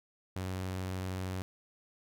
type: tone with vibrato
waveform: sawtooth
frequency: 93.1 Hz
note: F#2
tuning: 11 cents sharp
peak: -31 dBFS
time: 0.36-1.42 s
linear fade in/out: 0 ms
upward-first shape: triangle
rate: 20 Hz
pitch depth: 44 cents each way
effects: none